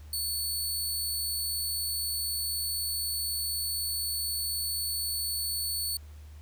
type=tone; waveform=15% pulse; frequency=4444 Hz; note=C#8; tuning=4 cents sharp; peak=-23 dBFS; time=0.13-5.97 s; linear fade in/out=2 ms; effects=added 75 Hz sine -44 dBFS peak until 6.41 s + pink hiss -60 dBFS RMS until 6.41 s